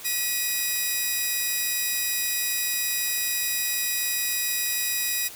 5% pulse tone pair together, 1930.7 / 2489 Hz, B6 / D#7, -40 / 0 cents, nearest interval major third, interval 440 cents, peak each -17 dBFS, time 0.04-5.29 s, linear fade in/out 20 ms, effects white hiss -42 dBFS RMS until 5.35 s

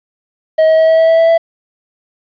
triangle tone with pitch steps, 634 / 638 / 642.1 / 646.2 / 650.3 / 654.5 / 658.6 / 662.8 Hz, D#5 / D#5 / E5 / E5 / E5 / E5 / E5 / E5, +32 / +43 / -46 / -35 / -24 / -13 / -2 / +9 cents, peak -4 dBFS, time 0.58-1.38 s, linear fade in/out 10 ms, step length 100 ms, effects resampled to 11025 Hz + 7-bit

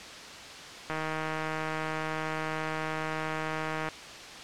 click train, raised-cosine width 0.5 ms, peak -18 dBFS, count 470, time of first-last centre 0.9-3.887 s, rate 157 Hz, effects white hiss -43 dBFS RMS until 4.43 s + low-pass 5000 Hz 12 dB/octave

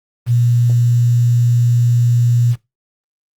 sine tone with quantisation, 120 Hz, B2, 49 cents flat, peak -10 dBFS, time 0.26-2.56 s, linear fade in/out 50 ms, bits 6, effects noise-tail reverb RT60 0.2 s tail -20 dB re dry + Opus 24 kbps

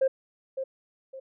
sine tone with echo, 531 Hz, C5, 25 cents sharp, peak -18 dBFS, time 0.01-0.08 s, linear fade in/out 10 ms, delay 560 ms, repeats 2, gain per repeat -10 dB, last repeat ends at 1.2 s, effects tanh soft clip ceiling -17 dBFS

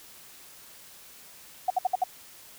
sine tone bursts, 740 Hz, F#5, in tune, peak -20 dBFS, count 5, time 1.68-2.039 s, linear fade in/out 5 ms, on 23 ms, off 61 ms, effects white hiss -50 dBFS RMS until 2.58 s

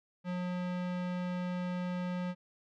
square tone, 179.7 Hz, F3, 50 cents sharp, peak -34 dBFS, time 0.24-2.35 s, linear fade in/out 50 ms, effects low-pass 3000 Hz 12 dB/octave

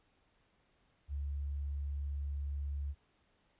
sine tone, 71 Hz, C#2, 42 cents sharp, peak -35 dBFS, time 1.08-2.95 s, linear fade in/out 50 ms, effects pink hiss -73 dBFS RMS until 3.59 s + resampled to 8000 Hz

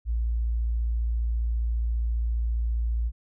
sine tone, 57.4 Hz, A#1, 26 cents flat, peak -23 dBFS, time 0.05-3.12 s, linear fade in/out 50 ms, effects none

